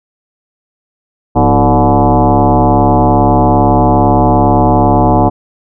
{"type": "tone with frequency modulation", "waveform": "sine", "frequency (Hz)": 311.1, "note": "D#4", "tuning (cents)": 0, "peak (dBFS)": -5, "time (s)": [1.35, 5.3], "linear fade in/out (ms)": 20, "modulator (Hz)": 138, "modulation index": 4.4, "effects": []}